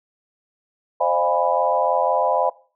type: tone cluster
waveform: sine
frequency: 523 / 609 / 693 / 821 / 989 Hz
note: C5 / D#5 / F5 / G#5 / B5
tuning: -1 / -37 / -14 / -20 / +2 cents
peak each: -23 dBFS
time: 1-2.5 s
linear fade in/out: 10 ms
effects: noise-tail reverb RT60 0.4 s tail -21 dB re dry